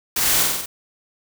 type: noise with echo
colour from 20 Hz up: white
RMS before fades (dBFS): -21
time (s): 0.16-0.43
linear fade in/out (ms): 5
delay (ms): 46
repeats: 5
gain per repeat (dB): -2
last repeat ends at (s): 0.66
effects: none